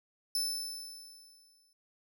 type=tone with exponential decay; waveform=sawtooth; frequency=5274 Hz; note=E8; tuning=in tune; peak=-26 dBFS; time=0.35-1.73 s; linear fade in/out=2 ms; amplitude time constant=300 ms; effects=none